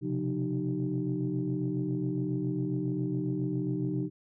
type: tone cluster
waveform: sine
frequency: 126.2 / 133.5 / 177.8 / 306.7 / 385.1 Hz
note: B2 / C3 / F3 / D#4 / G4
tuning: +38 / +35 / +31 / -25 / -31 cents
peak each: -38 / -33 / -34 / -32 / -38 dBFS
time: 0.01-4.1 s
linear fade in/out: 50 ms
effects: tanh soft clip ceiling -19 dBFS